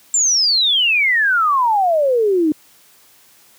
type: exponential sweep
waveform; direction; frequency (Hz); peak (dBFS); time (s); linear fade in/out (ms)
sine; down; 7459 to 295.8; -12; 0.14-2.52; 2
effects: white hiss -50 dBFS RMS until 3.58 s + high-pass 100 Hz 12 dB/octave